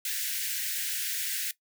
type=high-pass noise; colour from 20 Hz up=white; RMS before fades=-32 dBFS; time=0.05-1.51 s; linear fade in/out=2 ms; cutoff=1500 Hz; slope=96 dB/octave; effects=noise-tail reverb RT60 0.1 s tail -17 dB re dry